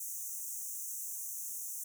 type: high-pass noise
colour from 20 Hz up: pink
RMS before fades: -41 dBFS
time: 0-1.84 s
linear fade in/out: 5 ms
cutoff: 6000 Hz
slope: 96 dB/octave
effects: none